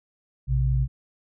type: tone pair together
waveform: sine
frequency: 58.27 / 130.81 Hz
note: A#1 / C3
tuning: 0 / 0 cents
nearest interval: octave + major second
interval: 1400 cents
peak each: -22 dBFS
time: 0.47-0.88 s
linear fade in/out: 50 ms
effects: none